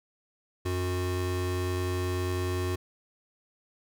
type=tone pair together; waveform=square; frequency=91 / 363.1 Hz; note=F#2 / F#4; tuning=-28 / -33 cents; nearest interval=2 octaves; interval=2395 cents; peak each=-30 / -33 dBFS; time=0.65-2.76 s; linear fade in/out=10 ms; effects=none